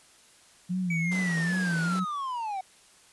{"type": "tone with vibrato", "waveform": "sine", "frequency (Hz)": 174.61, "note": "F3", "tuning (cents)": 0, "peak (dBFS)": -26, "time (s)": [0.69, 2.05], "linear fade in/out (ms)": 20, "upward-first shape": "sine", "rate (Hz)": 2.5, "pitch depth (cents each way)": 110}
{"type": "linear sweep", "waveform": "triangle", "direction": "down", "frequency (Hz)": [2296, 740], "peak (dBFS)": -28, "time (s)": [0.9, 2.61], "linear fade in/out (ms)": 5}
{"type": "high-pass noise", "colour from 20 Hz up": "pink", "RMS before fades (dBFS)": -40, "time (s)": [1.11, 2], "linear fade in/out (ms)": 10, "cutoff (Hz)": 160, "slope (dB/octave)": 96}
{"effects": ["white hiss -57 dBFS RMS until 3.12 s", "resampled to 24000 Hz"]}